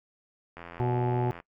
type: click train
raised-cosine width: 0.5 ms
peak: -27 dBFS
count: 72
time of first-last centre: 0.57-1.401 s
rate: 85.4 Hz
type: harmonic tone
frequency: 122.9 Hz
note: B2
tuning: 8 cents flat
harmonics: 1 / 2 / 3 / 4 / 5 / 6 / 7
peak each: -27 / -36 / -30 / -43 / -42 / -37 / -34 dBFS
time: 0.8-1.31 s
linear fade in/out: 0 ms
effects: noise-tail reverb RT60 0.1 s tail -22 dB re dry